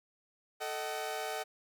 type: chord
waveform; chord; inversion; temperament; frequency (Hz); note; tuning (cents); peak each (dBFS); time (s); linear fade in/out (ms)
sawtooth; D# diminished; second; equal with one note detuned; 440 / 622.3 / 756; A4 / D#5 / F#5; 0 / 0 / +37; -37 / -37 / -35; 0.6-1.44; 20
effects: none